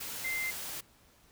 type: tone in noise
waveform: sine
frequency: 2083 Hz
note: C7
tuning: 8 cents flat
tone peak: -32 dBFS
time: 0.24-0.51 s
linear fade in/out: 10 ms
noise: white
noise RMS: -40 dBFS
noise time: 0-0.81 s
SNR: +5 dB
effects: pink hiss -63 dBFS RMS until 1.31 s